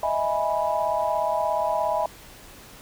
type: chord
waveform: sine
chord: E major seventh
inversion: third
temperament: equal with one note detuned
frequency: 622.3 / 659.3 / 830.6 / 983.2 Hz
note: D#5 / E5 / G#5 / B5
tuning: 0 / 0 / 0 / -8 cents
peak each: -27 dBFS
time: 0.03-2.06 s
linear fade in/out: 2 ms
effects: pink hiss -46 dBFS RMS until 2.81 s